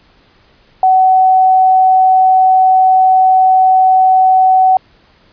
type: tone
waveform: sine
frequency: 752 Hz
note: F#5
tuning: 28 cents sharp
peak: -5 dBFS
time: 0.83-4.77 s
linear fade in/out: 2 ms
effects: pink hiss -49 dBFS RMS until 5.32 s + resampled to 11025 Hz